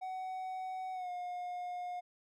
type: tone with pitch glide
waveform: triangle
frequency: 749 to 716 Hz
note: F#5 to F5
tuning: +21 to +43 cents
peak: -36 dBFS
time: 0.01-2.01 s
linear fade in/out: 20 ms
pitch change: -78 cents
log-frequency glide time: 0.93-1.1 s
effects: none